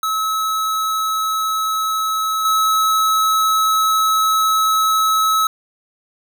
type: tone with level steps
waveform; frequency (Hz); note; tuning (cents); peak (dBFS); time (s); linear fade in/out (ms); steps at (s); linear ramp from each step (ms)
square; 1293; E6; -34; -18 / -14; 0.03-5.47; 2; 2.45; 2
effects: none